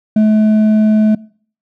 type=tone with hard clipping; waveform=sine; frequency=215.2 Hz; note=A3; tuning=38 cents flat; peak=-8 dBFS; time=0.16-1.15 s; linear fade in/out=5 ms; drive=4 dB; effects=noise-tail reverb RT60 0.5 s tail -23 dB re dry